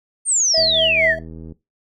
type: exponential sweep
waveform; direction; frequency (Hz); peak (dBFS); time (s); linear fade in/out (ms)
sine; down; 9010 to 1681; -14; 0.25-1.16; 50
type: tone with tremolo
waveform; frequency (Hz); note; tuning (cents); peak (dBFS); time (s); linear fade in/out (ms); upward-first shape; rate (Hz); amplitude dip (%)
triangle; 646; E5; -35; -14; 0.54-1.19; 5; triangle; 4.4; 75
type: click train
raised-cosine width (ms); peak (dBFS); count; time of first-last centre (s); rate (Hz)
3; -24; 77; 0.58-1.522; 80.7
effects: noise-tail reverb RT60 0.2 s tail -17 dB re dry